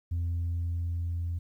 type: tone with level ramp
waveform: sine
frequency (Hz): 85.4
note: F2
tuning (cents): -38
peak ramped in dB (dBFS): -25 to -28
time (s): 0.11-1.39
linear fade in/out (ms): 10
effects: tanh soft clip ceiling -26 dBFS + 11-bit